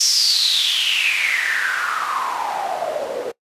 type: noise with band-pass filter sweep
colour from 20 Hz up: white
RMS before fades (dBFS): -20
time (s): 0-3.32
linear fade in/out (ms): 10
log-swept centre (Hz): 5700 to 460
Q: 8.4
effects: noise-tail reverb RT60 0.1 s tail -21 dB re dry + resampled to 32000 Hz